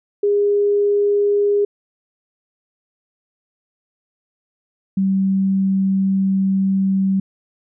sine tone pair in turn, 408.4 / 192.74 Hz, G#4 / G3, -29 / -29 cents, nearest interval octave + minor second, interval 1300 cents, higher first, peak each -13 / -14 dBFS, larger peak first, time 0.23-1.65 / 4.97-7.2 s, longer second, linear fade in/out 5 ms, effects none

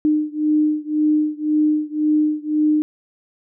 sine beating tone pair, 303.3 / 305.2 Hz, D#4 / D#4, -44 / -33 cents, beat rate 1.9 Hz, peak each -18 / -19 dBFS, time 0.05-2.82 s, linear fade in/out 0 ms, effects none

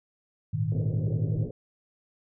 sine chord, Ab suspended second, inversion none, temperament equal with one note detuned, 105.15 / 116.54 / 155.56 Hz, Ab2 / Bb2 / Eb3, +22 / 0 / 0 cents, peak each -29 dBFS, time 0.53-1.46 s, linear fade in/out 10 ms
white low-pass noise, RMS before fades -38 dBFS, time 0.72-1.51 s, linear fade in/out 2 ms, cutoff 520 Hz, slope 48 dB/octave
effects none

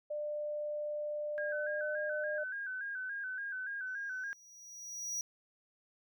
sine tone with pitch glide, 596 to 603.6 Hz, D5 to D5, +25 to +47 cents, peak -35 dBFS, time 0.1-2.44 s, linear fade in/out 10 ms, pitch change +22 cents, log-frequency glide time 1.56-1.9 s
sine tone with vibrato, 1568 Hz, G6, in tune, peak -37 dBFS, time 1.38-4.33 s, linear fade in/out 0 ms, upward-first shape square, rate 3.5 Hz, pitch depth 60 cents each way
square tone with exponential growth, 5790 Hz, F#8, 38 cents flat, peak -34 dBFS, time 3.87-5.21 s, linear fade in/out 1 ms, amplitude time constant 290 ms
effects none

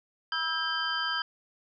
sine tone cluster, 967 / 1307 / 1604 / 3111 / 4832 Hz, B5 / E6 / G6 / G7 / D8, -37 / -15 / +39 / -14 / +48 cents, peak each -39 / -34 / -32 / -33 / -36 dBFS, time 0.32-1.22 s, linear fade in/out 2 ms, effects none

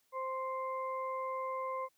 harmonic tone, 523.3 Hz, C5, in tune, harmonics 1 / 2 / 4, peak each -39 / -37 / -51 dBFS, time 0.12-1.89 s, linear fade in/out 50 ms, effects white hiss -75 dBFS RMS until 1.97 s

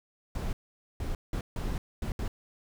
brown noise bursts at uneven times, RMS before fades -32 dBFS, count 6, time 0.35-0.53 / 1-1.15 / 1.33-1.41 / 1.56-1.78 / 2.02-2.12 / 2.19-2.28 s, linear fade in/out 2 ms, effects none

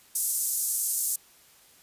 white band-pass noise, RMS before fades -28 dBFS, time 0.15-1.16 s, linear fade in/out 5 ms, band 7100 to 13000 Hz, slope 24 dB/octave, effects white hiss -57 dBFS RMS until 1.82 s + resampled to 32000 Hz

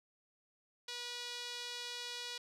sawtooth tone with band-pass filter, 484.9 Hz, B4, 32 cents flat, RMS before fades -44 dBFS, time 0.88-2.38 s, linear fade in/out 5 ms, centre 4100 Hz, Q 1.9, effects none

